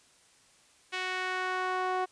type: tone with band-pass filter sweep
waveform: sawtooth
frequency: 370 Hz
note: F#4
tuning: in tune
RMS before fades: -32 dBFS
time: 0.92-2.06 s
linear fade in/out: 20 ms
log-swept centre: 2500 to 840 Hz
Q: 1.4
effects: white hiss -62 dBFS RMS until 2.11 s + resampled to 22050 Hz